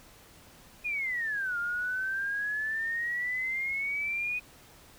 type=exponential two-way sweep; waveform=sine; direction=down then up; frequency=2489 to 1396.9 to 2489 Hz; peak=-29 dBFS; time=0.84-4.4 s; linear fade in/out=20 ms; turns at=1.58 s; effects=pink hiss -55 dBFS RMS until 4.98 s